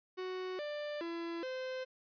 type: tone with pitch steps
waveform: 45% pulse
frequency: 370.5 / 592 / 336.6 / 516 Hz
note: F#4 / D5 / E4 / C5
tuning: +2 / +14 / +36 / -24 cents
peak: -38 dBFS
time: 0.17-1.85 s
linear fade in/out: 20 ms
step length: 420 ms
effects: resampled to 11025 Hz